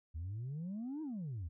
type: exponential two-way sweep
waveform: sine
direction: up then down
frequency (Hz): 75.4 to 323 to 75.4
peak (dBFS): -37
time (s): 0.14-1.49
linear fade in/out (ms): 20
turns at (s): 1.02
effects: tanh soft clip ceiling -37 dBFS